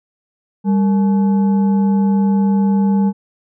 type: tone with frequency modulation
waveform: sine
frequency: 197.7 Hz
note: G3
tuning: 15 cents sharp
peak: -11 dBFS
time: 0.64-3.13 s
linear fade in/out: 50 ms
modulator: 659 Hz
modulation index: 0.34
effects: none

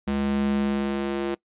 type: tone with high-pass filter sweep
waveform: square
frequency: 69.3 Hz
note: C#2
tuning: in tune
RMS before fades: -25 dBFS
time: 0.07-1.35 s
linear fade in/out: 10 ms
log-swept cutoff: 160 to 320 Hz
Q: 3
effects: noise-tail reverb RT60 0.1 s tail -22 dB re dry + resampled to 8000 Hz

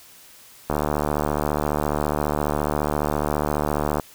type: click train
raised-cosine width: 1 ms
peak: -8 dBFS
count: 247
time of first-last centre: 0.7-3.998 s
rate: 74.6 Hz
effects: white hiss -48 dBFS RMS until 4.14 s

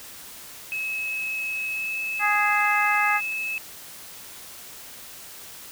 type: tone with pitch glide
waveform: sine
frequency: 2578 to 2600 Hz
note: E7 to E7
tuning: -39 to -24 cents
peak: -26 dBFS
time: 0.72-3.58 s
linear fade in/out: 0 ms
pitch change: +15 cents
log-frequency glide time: 1.73-1.88 s
type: harmonic tone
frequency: 415.3 Hz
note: G#4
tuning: in tune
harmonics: 2 / 3 / 4 / 5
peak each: -25 / -25 / -25 / -25 dBFS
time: 2.19-3.21 s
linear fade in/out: 50 ms
effects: white hiss -42 dBFS RMS until 5.71 s

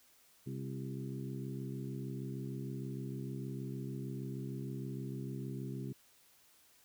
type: harmonic tone with a mistuned harmonic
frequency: 66.5 Hz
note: C2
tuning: 29 cents sharp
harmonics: 2 / 3 / 4 / 5 / 6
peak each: -41 / -45 / -47 / -49 / -51 dBFS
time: 0.46-5.93 s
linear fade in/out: 10 ms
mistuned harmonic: 5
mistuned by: +41 cents
effects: white hiss -66 dBFS RMS until 6.84 s

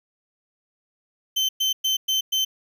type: tone bursts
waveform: 35% pulse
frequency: 3085 Hz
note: G7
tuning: 28 cents flat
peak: -18 dBFS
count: 5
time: 1.36-2.45 s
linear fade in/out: 10 ms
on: 130 ms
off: 110 ms
effects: none

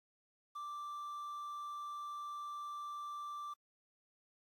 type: tone with quantisation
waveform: triangle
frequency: 1174.7 Hz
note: D6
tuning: in tune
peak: -40 dBFS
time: 0.55-3.54 s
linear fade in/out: 10 ms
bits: 11
effects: AAC 64 kbps

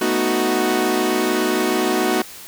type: chord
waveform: sawtooth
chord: B dominant seventh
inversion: third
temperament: equal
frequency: 220 / 246.9 / 311.1 / 370 Hz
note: A3 / B3 / D#4 / F#4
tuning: 0 / 0 / 0 / 0 cents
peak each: -22 / -20 / -19 / -16 dBFS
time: 0.01-2.22 s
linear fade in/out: 5 ms
effects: white hiss -38 dBFS RMS until 2.47 s

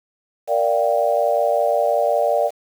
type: chord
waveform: sine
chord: G minor seventh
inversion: first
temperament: equal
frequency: 466.2 / 587.3 / 698.5 / 784 Hz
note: Bb4 / D5 / F5 / G5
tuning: 0 / 0 / 0 / 0 cents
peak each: -23 / -18 / -21 / -24 dBFS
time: 0.47-2.51 s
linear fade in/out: 50 ms
effects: 7-bit

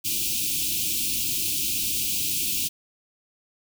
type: band-stop noise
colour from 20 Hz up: white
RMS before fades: -26 dBFS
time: 0.04-2.69 s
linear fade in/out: 20 ms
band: 370 to 2400 Hz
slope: 96 dB/octave
effects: none

